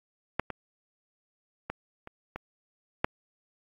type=clicks; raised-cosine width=0.5 ms; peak=-10 / -19 / -17 / -27 / -21 / -8 dBFS; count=6; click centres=0.396 / 0.503 / 1.7 / 2.074 / 2.36 / 3.045 s; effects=AAC 64 kbps